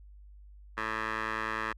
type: tone with band-pass filter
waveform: 15% pulse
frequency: 110 Hz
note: A2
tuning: in tune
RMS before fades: -34 dBFS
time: 0.77-1.73 s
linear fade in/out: 10 ms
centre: 1500 Hz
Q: 3
effects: added 50 Hz sine -49 dBFS peak until 1.77 s